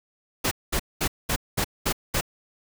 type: noise bursts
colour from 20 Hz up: pink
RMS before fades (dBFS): -24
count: 7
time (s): 0.44-2.211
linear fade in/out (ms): 10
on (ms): 73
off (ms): 210
effects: none